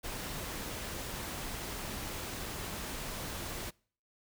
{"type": "noise", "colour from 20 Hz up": "pink", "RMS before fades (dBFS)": -40, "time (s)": [0.03, 3.71], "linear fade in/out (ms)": 20, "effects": ["noise-tail reverb RT60 0.5 s tail -26 dB re dry"]}